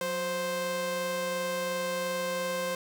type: tone pair together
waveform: sawtooth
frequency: 182.05 / 523.3 Hz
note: F#3 / C5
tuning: -28 / 0 cents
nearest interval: octave + tritone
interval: 1828 cents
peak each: -35 / -26 dBFS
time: 0.01-2.75 s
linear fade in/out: 2 ms
effects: none